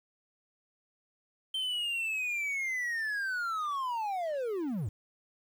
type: linear sweep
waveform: triangle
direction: down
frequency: 3126 to 84.3 Hz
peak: -29 dBFS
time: 1.54-4.89 s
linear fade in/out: 5 ms
effects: 10-bit